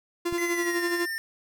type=tone with tremolo; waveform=45% pulse; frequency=345.6 Hz; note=F4; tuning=18 cents flat; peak=-24 dBFS; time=0.25-1.06 s; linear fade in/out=10 ms; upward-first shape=sine; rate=12 Hz; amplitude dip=55%
type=click; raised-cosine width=5 ms; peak=-26 dBFS; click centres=0.326 s
type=tone with pitch glide; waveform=square; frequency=2036 to 1803.4 Hz; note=C7 to A6; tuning=-48 to +42 cents; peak=-30 dBFS; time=0.38-1.18 s; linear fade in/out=0 ms; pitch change=-210 cents; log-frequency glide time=0.51-0.83 s
effects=none